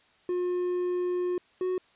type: tone pair in turn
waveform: triangle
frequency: 358 / 367.9 Hz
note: F4 / F#4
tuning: +43 / -10 cents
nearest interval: unison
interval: 47 cents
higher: second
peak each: -24 dBFS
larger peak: neither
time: 0.29-1.38 / 1.61-1.78 s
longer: first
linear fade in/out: 2 ms
effects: white hiss -62 dBFS RMS until 1.95 s + resampled to 8000 Hz